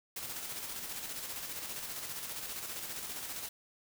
white noise with tremolo, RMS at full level -40 dBFS, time 0.16-3.49 s, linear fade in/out 5 ms, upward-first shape square, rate 15 Hz, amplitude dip 35%, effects none

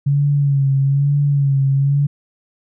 sine tone with vibrato, 140 Hz, C#3, 18 cents sharp, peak -12 dBFS, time 0.06-2.07 s, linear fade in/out 10 ms, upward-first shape sine, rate 1.1 Hz, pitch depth 47 cents each way, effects none

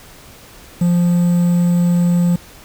triangle tone with quantisation, 174.61 Hz, F3, in tune, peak -9 dBFS, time 0.81-2.36 s, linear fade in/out 5 ms, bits 6, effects pink hiss -41 dBFS RMS until 2.64 s

